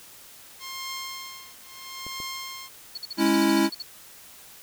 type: tone with tremolo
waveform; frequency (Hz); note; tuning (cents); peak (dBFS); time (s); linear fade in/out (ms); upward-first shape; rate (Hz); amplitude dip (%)
10% pulse; 1063; C6; +27; -23; 0.59-2.7; 50; triangle; 0.75; 100
type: clicks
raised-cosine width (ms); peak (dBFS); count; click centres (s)
2; -28; 2; 2.066 / 2.202
type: tone bursts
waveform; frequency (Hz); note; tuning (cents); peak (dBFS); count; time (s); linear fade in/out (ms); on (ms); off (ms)
sine; 4400; C#8; -14; -31; 12; 2.95-3.824; 5; 27; 50
type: chord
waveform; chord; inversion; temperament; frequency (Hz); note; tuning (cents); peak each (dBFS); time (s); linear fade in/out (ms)
square; C# minor; second; equal; 207.7 / 277.2 / 329.6; G#3 / C#4 / E4; 0 / 0 / 0; -26 / -25 / -22; 3.17-3.7; 50
effects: white hiss -48 dBFS RMS until 4.62 s